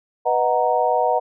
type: chord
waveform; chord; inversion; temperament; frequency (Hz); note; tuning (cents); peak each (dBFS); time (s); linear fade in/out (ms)
sine; B major seventh; none; equal; 493.9 / 622.3 / 740 / 932.3; B4 / D#5 / F#5 / A#5; 0 / 0 / 0 / 0; -22 / -22 / -20 / -22; 0.25-1.2; 20
effects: none